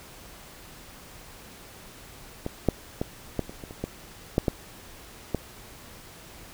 clicks, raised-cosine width 2 ms, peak -16 / -6 / -13 / -12 / -25 / -24 / -26 / -15 / -7 / -9 / -11 dBFS, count 11, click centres 2.464 / 2.687 / 3.015 / 3.393 / 3.495 / 3.638 / 3.709 / 3.84 / 4.381 / 4.482 / 5.347 s, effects pink hiss -47 dBFS RMS until 6.53 s

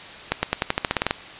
accelerating click train, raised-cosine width 0.3 ms, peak -3 dBFS, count 12, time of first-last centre 0.32-1.109 s, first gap 110 ms, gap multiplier 0.91, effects white hiss -39 dBFS RMS until 1.39 s + resampled to 8000 Hz

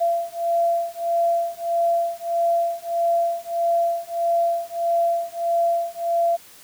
sine beating tone pair, 680 / 681.6 Hz, F5 / F5, -46 / -42 cents, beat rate 1.6 Hz, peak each -22 / -22 dBFS, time 0-6.37 s, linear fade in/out 20 ms, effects white hiss -47 dBFS RMS until 6.63 s

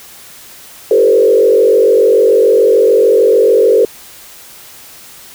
sine tone with frequency modulation, 454.4 Hz, A#4, 44 cents flat, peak -5 dBFS, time 0.91-3.85 s, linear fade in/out 2 ms, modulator 46.8 Hz, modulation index 1.4, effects white hiss -36 dBFS RMS until 5.34 s

